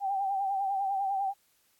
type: tone with vibrato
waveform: sine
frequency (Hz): 784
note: G5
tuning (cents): 0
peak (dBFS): -27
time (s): 0-1.34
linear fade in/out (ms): 50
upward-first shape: triangle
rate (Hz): 10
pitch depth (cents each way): 62
effects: white hiss -69 dBFS RMS until 1.79 s + AAC 64 kbps